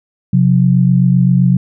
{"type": "tone pair together", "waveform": "sine", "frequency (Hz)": [131.9, 179.61], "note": ["C3", "F3"], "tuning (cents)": [14, 49], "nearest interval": "perfect fourth", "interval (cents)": 535, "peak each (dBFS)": -10, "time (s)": [0.33, 1.57], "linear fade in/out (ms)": 5, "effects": []}